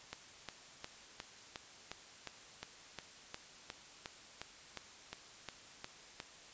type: click train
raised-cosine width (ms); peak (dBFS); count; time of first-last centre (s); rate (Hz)
0.2; -25; 18; 0.13-6.201; 2.8
effects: white hiss -56 dBFS RMS until 6.53 s + resampled to 16000 Hz